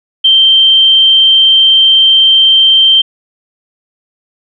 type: tone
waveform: sine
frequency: 3136 Hz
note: G7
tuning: in tune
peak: -3 dBFS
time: 0.24-3.02 s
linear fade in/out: 10 ms
effects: none